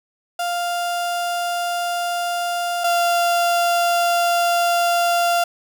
35% pulse tone pair in turn, 698.5 / 692.9 Hz, F5 / F5, 0 / -14 cents, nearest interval unison, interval 14 cents, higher first, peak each -19 / -14 dBFS, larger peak second, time 0.39-2.84 / 2.84-5.44 s, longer second, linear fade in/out 5 ms, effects none

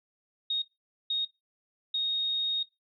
sine tone bursts at uneven times, 3729 Hz, A#7, in tune, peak -26 dBFS, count 3, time 0.5-0.62 / 1.1-1.25 / 1.94-2.63 s, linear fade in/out 5 ms, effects noise-tail reverb RT60 0.2 s tail -21 dB re dry

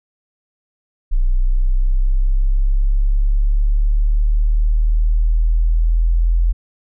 sine linear sweep, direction up, 30.44 to 42.51 Hz, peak -11 dBFS, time 1.11-6.53 s, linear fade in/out 20 ms, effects none

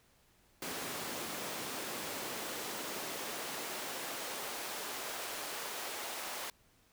pink noise with high-pass filter sweep, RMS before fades -41 dBFS, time 0.62-6.5 s, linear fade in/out 2 ms, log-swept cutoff 220 to 590 Hz, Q 0.83, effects pink hiss -68 dBFS RMS until 6.92 s

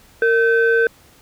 sine tone pair together, 459.9 / 1537.1 Hz, A#4 / G6, -23 / -34 cents, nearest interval octave + major sixth, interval 2089 cents, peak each -13 / -15 dBFS, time 0.22-0.87 s, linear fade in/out 2 ms, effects tanh soft clip ceiling -7 dBFS + pink hiss -50 dBFS RMS until 1.21 s

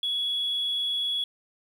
sine tone, 3368 Hz, G#7, 24 cents sharp, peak -24 dBFS, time 0.03-1.24 s, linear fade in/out 2 ms, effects tanh soft clip ceiling -21 dBFS + 9-bit

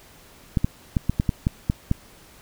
clicks, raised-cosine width 5 ms, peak -7 dBFS, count 9, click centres 0.572 / 0.645 / 0.968 / 1.096 / 1.199 / 1.292 / 1.469 / 1.699 / 1.914 s, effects pink hiss -50 dBFS RMS until 2.41 s

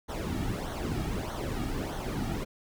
brown noise with flanger, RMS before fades -33 dBFS, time 0.08-2.45 s, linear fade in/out 20 ms, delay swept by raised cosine 0.4 to 2 ms, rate 1.6 Hz, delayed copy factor -0.7, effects none

